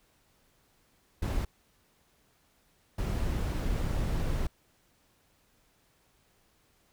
brown noise bursts at uneven times, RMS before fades -30 dBFS, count 2, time 1.22-1.45 / 2.98-4.47 s, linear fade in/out 5 ms, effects pink hiss -68 dBFS RMS until 6.92 s

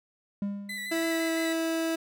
triangle tone with exponential decay, 201.3 Hz, G3, 46 cents sharp, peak -24 dBFS, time 0.42-1.16 s, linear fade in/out 2 ms, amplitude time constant 160 ms
35% pulse tone with vibrato, 1986 Hz, B6, 9 cents sharp, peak -32 dBFS, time 0.69-1.53 s, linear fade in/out 5 ms, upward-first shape square, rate 5.9 Hz, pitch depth 22 cents each way
30% pulse tone with pitch glide, 329.6 to 326.8 Hz, E4 to E4, 0 to -15 cents, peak -24 dBFS, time 0.91-1.96 s, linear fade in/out 10 ms, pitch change -15 cents, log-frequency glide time 1.04-1.3 s
effects none

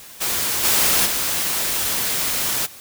white noise with level steps, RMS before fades -22 / -17 / -22 dBFS, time 0.2-2.67 s, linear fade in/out 20 ms, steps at 0.63 / 1.05 s, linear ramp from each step 20 ms, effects white hiss -41 dBFS RMS until 2.8 s

